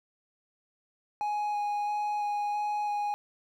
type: tone with vibrato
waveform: triangle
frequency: 830.6 Hz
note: G#5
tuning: in tune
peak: -26 dBFS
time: 1.21-3.14 s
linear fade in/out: 0 ms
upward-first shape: square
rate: 1.5 Hz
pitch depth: 8 cents each way
effects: none